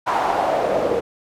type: noise with band-pass filter sweep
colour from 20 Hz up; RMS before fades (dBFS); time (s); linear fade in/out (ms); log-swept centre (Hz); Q
pink; -20; 0.06-1.01; 20; 970 to 470; 3.4
effects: none